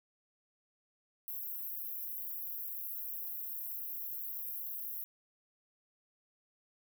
pink high-pass noise, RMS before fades -41 dBFS, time 1.28-5.04 s, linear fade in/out 0 ms, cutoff 12000 Hz, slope 96 dB/octave, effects none

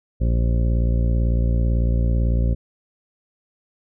harmonic tone, 58 Hz, A#1, 8 cents flat, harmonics 1 / 2 / 3 / 4 / 5 / 6 / 7 / 9 / 10, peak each -17 / -23 / -29 / -31 / -37 / -39 / -39 / -36 / -42 dBFS, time 0.2-2.55 s, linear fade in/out 20 ms, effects none

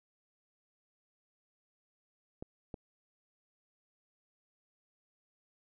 clicks, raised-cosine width 2 ms, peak -28 dBFS, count 2, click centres 2.425 / 2.742 s, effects none

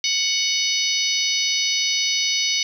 harmonic tone with a mistuned harmonic, 741 Hz, F#5, 2 cents sharp, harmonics 3 / 4 / 5 / 6 / 7 / 8, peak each -26 / -26 / -26 / -26 / -26 / -26 dBFS, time 0.04-2.63 s, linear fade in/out 2 ms, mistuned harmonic 7, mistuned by -43 cents, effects 8-bit

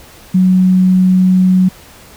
sine tone, 185 Hz, F#3, in tune, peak -6 dBFS, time 0.34-1.69 s, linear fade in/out 10 ms, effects pink hiss -39 dBFS RMS until 2.16 s

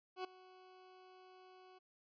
20% pulse tone with ADSR envelope, 370.8 Hz, F#4, 4 cents sharp, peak -34 dBFS, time 0.16-1.79 s, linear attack 84 ms, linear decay 7 ms, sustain -20 dB, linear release 14 ms, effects resampled to 11025 Hz

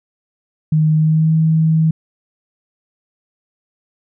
sine tone with pitch glide, 155.56 to 159.66 Hz, D#3 to D#3, 0 to +45 cents, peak -10 dBFS, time 0.72-1.91 s, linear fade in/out 5 ms, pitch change +45 cents, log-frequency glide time 0.95-1.33 s, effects none

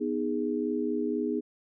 sine chord, G# minor, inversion first, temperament equal with one note detuned, 246.9 / 311.1 / 412.7 Hz, B3 / D#4 / G#4, 0 / 0 / -11 cents, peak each -31 dBFS, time 0-1.41 s, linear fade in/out 20 ms, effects none

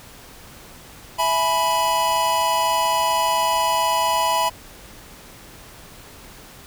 square chord, E major, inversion none, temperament equal with one note detuned, 659.3 / 844.2 / 987.8 Hz, E5 / G#5 / B5, 0 / +28 / 0 cents, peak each -26 / -25 / -20 dBFS, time 1.18-4.5 s, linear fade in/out 20 ms, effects pink hiss -43 dBFS RMS until 6.66 s

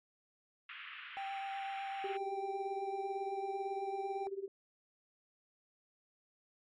white band-pass noise, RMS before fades -49 dBFS, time 0.69-2.17 s, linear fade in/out 2 ms, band 1200 to 3000 Hz, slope 48 dB/octave
triangle tone with vibrato, 784 Hz, G5, in tune, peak -37 dBFS, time 1.17-4.27 s, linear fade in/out 0 ms, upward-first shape sine, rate 8 Hz, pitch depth 10 cents each way
sine tone with tremolo, 392 Hz, G4, in tune, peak -35 dBFS, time 2.04-4.48 s, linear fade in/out 2 ms, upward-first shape sine, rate 18 Hz, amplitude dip 85%
effects MP3 48 kbps

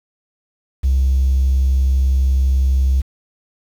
triangle tone, 66 Hz, C2, 16 cents sharp, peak -8 dBFS, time 0.83-3.02 s, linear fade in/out 20 ms, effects tanh soft clip ceiling -9 dBFS + 7-bit

